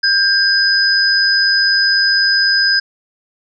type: tone pair together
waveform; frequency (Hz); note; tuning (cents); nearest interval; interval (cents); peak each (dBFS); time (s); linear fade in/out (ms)
sine; 1590 / 5006; G6 / D#8; +24 / +10; octave + minor sixth; 1986; -13; 0.03-2.8; 10
effects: none